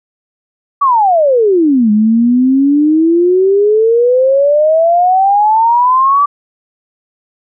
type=exponential two-way sweep; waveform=sine; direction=down then up; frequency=1166 to 207.8 to 1166 Hz; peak=-6 dBFS; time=0.81-6.26 s; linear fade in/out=10 ms; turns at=1.91 s; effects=none